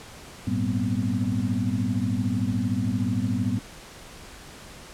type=tone cluster; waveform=sine; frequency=102.1 / 115.4 / 191.8 / 237.6 / 254.9 Hz; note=G#2 / A#2 / G3 / A#3 / C4; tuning=-29 / -17 / -37 / +33 / -45 cents; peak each=-29 dBFS; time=0.47-3.59 s; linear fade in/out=5 ms; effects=pink hiss -44 dBFS RMS until 4.93 s + low-pass 10000 Hz 12 dB/octave